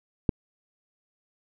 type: click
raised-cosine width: 3 ms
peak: -8 dBFS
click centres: 0.292 s
effects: none